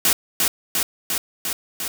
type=noise with echo; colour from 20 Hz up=white; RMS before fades=-17 dBFS; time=0.05-0.13 s; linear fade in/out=2 ms; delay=350 ms; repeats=5; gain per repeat=-2 dB; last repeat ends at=1.88 s; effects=none